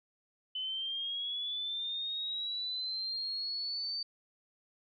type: linear sweep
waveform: sine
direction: up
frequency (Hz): 3020 to 4600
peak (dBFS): -34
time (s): 0.55-4.03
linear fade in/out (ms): 5
effects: none